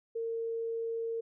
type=tone; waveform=sine; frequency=457.1 Hz; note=A#4; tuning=34 cents flat; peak=-32 dBFS; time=0.15-1.21 s; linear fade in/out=10 ms; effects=none

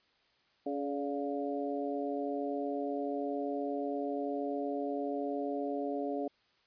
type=harmonic tone with a mistuned harmonic; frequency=141 Hz; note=C#3; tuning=30 cents sharp; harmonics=2 / 3 / 4 / 5; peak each=-36 / -38 / -39 / -40 dBFS; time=0.66-6.28 s; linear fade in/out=5 ms; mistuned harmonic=4; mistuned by=+38 cents; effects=white hiss -70 dBFS RMS until 6.66 s + resampled to 11025 Hz

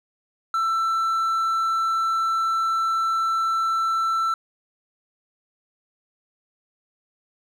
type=tone; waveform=triangle; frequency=1334 Hz; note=E6; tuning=20 cents sharp; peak=-18 dBFS; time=0.54-4.34 s; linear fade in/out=2 ms; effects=none

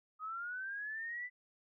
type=linear sweep; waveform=sine; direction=up; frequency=1244.5 to 2003 Hz; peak=-39 dBFS; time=0.19-1.3 s; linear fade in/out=50 ms; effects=none

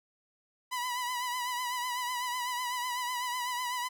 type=tone with vibrato; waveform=sawtooth; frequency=988 Hz; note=B5; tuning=in tune; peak=-28 dBFS; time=0.71-3.89 s; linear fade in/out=20 ms; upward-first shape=triangle; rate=8 Hz; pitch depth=58 cents each way; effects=none

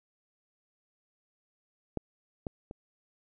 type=clicks; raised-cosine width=2 ms; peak=-18 / -21 / -28 dBFS; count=3; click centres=1.973 / 2.468 / 2.711 s; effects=none

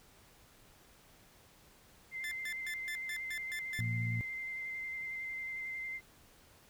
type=tone with vibrato; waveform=sine; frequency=2082 Hz; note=C7; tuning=9 cents flat; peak=-38 dBFS; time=2.11-6.01 s; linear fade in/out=50 ms; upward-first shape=square; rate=11 Hz; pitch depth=11 cents each way
type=tone bursts; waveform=sawtooth; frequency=1760 Hz; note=A6; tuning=in tune; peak=-37 dBFS; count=8; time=2.24-3.804 s; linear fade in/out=0 ms; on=73 ms; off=140 ms
type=harmonic tone; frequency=57.2 Hz; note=A#1; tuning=32 cents flat; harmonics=2 / 3 / 4; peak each=-33 / -44 / -47 dBFS; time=3.79-4.21 s; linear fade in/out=0 ms
effects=pink hiss -62 dBFS RMS until 6.69 s

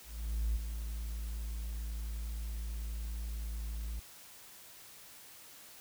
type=tone with ADSR envelope; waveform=triangle; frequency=55.5 Hz; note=A1; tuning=16 cents sharp; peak=-25 dBFS; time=0.04-4 s; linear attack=520 ms; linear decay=11 ms; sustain=-9 dB; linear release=10 ms; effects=tanh soft clip ceiling -25 dBFS + white hiss -54 dBFS RMS until 5.8 s

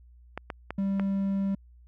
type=clicks; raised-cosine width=0.5 ms; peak=-18 dBFS; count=4; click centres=0.376 / 0.502 / 0.706 / 0.997 s
type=tone; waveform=triangle; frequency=196 Hz; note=G3; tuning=in tune; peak=-23 dBFS; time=0.78-1.55 s; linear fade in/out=5 ms
effects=added 60 Hz sine -51 dBFS peak until 1.87 s

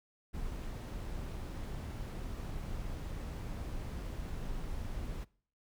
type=noise; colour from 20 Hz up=brown; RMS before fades=-40 dBFS; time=0.33-5.25 s; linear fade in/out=20 ms; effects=noise-tail reverb RT60 0.5 s tail -23 dB re dry

